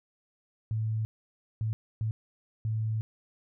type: tone bursts at uneven times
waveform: sine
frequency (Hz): 110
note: A2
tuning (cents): 0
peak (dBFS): -27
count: 4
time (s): 0.71-1.05 / 1.61-1.73 / 2.01-2.11 / 2.65-3.01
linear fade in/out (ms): 0
effects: none